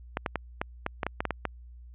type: clicks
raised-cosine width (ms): 0.5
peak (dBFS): -13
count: 11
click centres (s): 0.171 / 0.262 / 0.357 / 0.615 / 0.864 / 1.032 / 1.066 / 1.205 / 1.253 / 1.307 / 1.453
effects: added 60 Hz sine -45 dBFS peak until 1.94 s + resampled to 8000 Hz